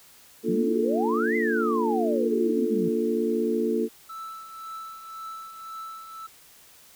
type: chord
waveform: sine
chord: Bb major seventh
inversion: none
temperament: equal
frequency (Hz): 233.1 / 293.7 / 349.2 / 440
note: Bb3 / D4 / F4 / A4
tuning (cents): 0 / 0 / 0 / 0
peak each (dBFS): -27 / -32 / -28 / -26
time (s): 0.43-3.89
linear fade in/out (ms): 50
type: exponential two-way sweep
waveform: sine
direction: up then down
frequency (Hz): 164.81 to 2093 to 164.81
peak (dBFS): -27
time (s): 0.48-2.89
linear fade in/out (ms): 10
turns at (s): 1.36
type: tone with tremolo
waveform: triangle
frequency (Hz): 1318.5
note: E6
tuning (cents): 0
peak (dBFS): -32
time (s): 4.09-6.27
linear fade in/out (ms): 10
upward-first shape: triangle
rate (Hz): 1.9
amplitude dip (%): 60
effects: white hiss -53 dBFS RMS until 6.95 s